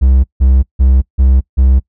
triangle tone bursts, 65.41 Hz, C2, in tune, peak -3 dBFS, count 5, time 0.01-1.8 s, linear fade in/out 20 ms, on 230 ms, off 160 ms, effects noise-tail reverb RT60 0.1 s tail -24 dB re dry

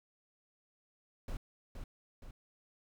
brown noise with echo, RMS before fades -39 dBFS, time 1.28-1.37 s, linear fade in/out 2 ms, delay 470 ms, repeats 2, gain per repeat -5 dB, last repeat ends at 2.31 s, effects none

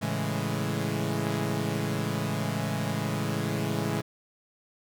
sawtooth chord, A major seventh, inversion none, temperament equal, 110 / 138.59 / 164.81 / 207.7 Hz, A2 / C#3 / E3 / G#3, 0 / 0 / 0 / 0 cents, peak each -29 dBFS, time 0.01-4.02 s, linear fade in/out 20 ms, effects none

